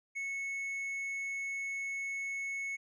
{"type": "tone with tanh clipping", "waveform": "sine", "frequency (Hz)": 2201, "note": "C#7", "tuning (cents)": -13, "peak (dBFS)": -36, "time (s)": [0.15, 2.77], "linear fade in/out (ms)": 20, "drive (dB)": 5, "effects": []}